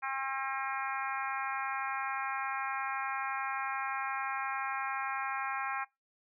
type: harmonic tone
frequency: 268.6 Hz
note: C4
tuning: 46 cents sharp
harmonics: 3 / 4 / 5 / 6 / 7 / 8 / 9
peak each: -39 / -38 / -40 / -41 / -45 / -45 / -43 dBFS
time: 0.02-5.85 s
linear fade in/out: 20 ms
effects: noise-tail reverb RT60 0.2 s tail -22 dB re dry